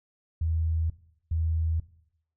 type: tone pair in turn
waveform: sine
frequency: 81 / 81 Hz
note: E2 / E2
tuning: -30 / -30 cents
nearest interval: unison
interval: 0 cents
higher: neither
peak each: -24 dBFS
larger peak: neither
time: 0.41-0.9 / 1.31-1.8 s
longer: neither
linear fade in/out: 5 ms
effects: noise-tail reverb RT60 0.7 s tail -17 dB re dry